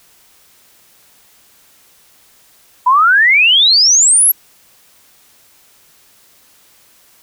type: exponential sweep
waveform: sine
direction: up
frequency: 967 to 11840 Hz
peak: -6 dBFS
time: 2.86-4.32 s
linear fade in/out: 10 ms
effects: white hiss -49 dBFS RMS until 7.22 s